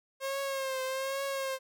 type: tone with vibrato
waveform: sawtooth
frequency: 536 Hz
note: C5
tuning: 42 cents sharp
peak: -28 dBFS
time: 0.2-1.59 s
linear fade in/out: 50 ms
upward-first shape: triangle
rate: 1.2 Hz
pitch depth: 55 cents each way
effects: none